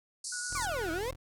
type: band-pass noise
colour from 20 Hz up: white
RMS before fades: -39 dBFS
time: 0.24-0.66 s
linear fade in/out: 5 ms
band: 4300 to 9900 Hz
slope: 96 dB/octave
type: tone with vibrato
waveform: sine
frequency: 1462 Hz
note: F#6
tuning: 21 cents flat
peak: -38 dBFS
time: 0.32-0.99 s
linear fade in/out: 5 ms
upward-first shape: sine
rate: 9.1 Hz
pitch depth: 13 cents each way
type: tone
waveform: 20% pulse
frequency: 41.56 Hz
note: E1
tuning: 15 cents sharp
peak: -36 dBFS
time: 0.5-1.16 s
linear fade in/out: 20 ms
type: exponential two-way sweep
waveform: 35% pulse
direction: down then up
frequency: 1218 to 309.8 to 544 Hz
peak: -31 dBFS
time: 0.55-1.11 s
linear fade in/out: 5 ms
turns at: 0.91 s
effects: none